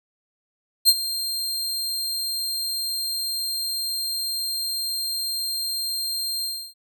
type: tone with ADSR envelope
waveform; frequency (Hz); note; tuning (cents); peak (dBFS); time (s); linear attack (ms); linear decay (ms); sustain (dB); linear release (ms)
sawtooth; 4186; C8; 0; -7; 0.85-6.74; 36; 48; -15; 300
effects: none